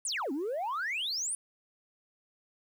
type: exponential two-way sweep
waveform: sine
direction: down then up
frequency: 9956 to 257.2 to 9956 Hz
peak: -29 dBFS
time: 0.05-1.35 s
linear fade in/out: 2 ms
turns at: 0.32 s
effects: tanh soft clip ceiling -29 dBFS + 10-bit